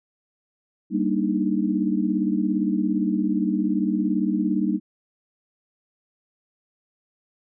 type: chord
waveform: sine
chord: Eb major seventh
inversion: first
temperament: equal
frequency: 196 / 233.1 / 293.7 / 311.1 Hz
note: G3 / Bb3 / D4 / Eb4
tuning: 0 / 0 / 0 / 0 cents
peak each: -24 / -26 / -27 / -25 dBFS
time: 0.9-4.8 s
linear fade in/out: 50 ms
effects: none